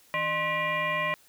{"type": "tone with frequency modulation", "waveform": "sine", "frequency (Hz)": 1500, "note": "F#6", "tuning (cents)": 23, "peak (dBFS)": -25, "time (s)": [0.14, 1.14], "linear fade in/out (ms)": 0, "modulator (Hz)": 446, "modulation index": 2.3, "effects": ["white hiss -59 dBFS RMS until 1.28 s"]}